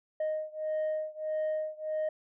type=beating tone pair; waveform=sine; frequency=620 / 621.6 Hz; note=D#5 / D#5; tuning=-6 / -2 cents; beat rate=1.6 Hz; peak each=-31 / -32 dBFS; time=0.2-2.09 s; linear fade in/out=5 ms; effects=tanh soft clip ceiling -27 dBFS